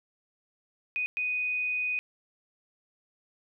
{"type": "tone bursts at uneven times", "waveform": "sine", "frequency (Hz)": 2489, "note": "D#7", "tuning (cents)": 0, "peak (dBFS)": -27, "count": 2, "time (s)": [[0.96, 1.06], [1.17, 1.99]], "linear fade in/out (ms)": 0, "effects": []}